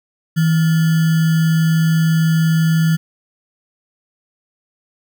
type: tone with sample-and-hold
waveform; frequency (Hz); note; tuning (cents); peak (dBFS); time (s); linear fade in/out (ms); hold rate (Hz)
sine; 162; E3; -30; -11; 0.36-2.97; 20; 1575
effects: none